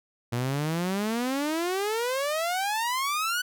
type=exponential sweep; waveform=sawtooth; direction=up; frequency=116.54 to 1505 Hz; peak=-22 dBFS; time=0.32-3.42 s; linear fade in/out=10 ms; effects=none